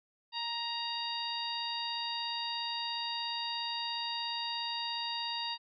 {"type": "harmonic tone", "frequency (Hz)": 937, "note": "A#5", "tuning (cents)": 9, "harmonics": [1, 2, 3, 4, 5], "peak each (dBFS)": [-39, -46, -41, -39, -40], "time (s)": [0.32, 5.58], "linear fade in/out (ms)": 50, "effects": []}